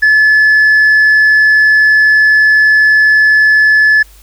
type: tone with tanh clipping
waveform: sine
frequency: 1724 Hz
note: A6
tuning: 36 cents flat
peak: -5 dBFS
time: 0.02-4.03 s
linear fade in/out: 10 ms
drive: 1 dB
effects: added 50 Hz sine -38 dBFS peak until 4.22 s + white hiss -44 dBFS RMS until 4.22 s